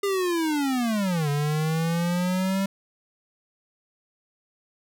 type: linear two-way sweep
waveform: square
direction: down then up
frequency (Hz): 405.8 to 142.8 to 196.4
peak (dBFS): -23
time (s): 0.03-2.66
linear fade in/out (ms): 5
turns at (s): 1.29
effects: none